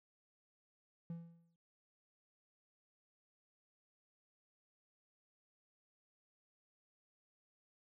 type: tone with exponential decay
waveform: triangle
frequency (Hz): 168.1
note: E3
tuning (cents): +34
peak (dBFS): -38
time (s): 1.1-1.56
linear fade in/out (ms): 2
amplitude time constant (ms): 100
effects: none